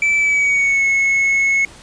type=tone with pitch glide; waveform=triangle; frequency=2318 to 2189 Hz; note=D7 to C#7; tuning=-23 to -22 cents; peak=-11 dBFS; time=0.02-1.65 s; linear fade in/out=2 ms; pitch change=-99 cents; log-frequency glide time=0.17-0.85 s; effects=pink hiss -41 dBFS RMS until 1.82 s + resampled to 22050 Hz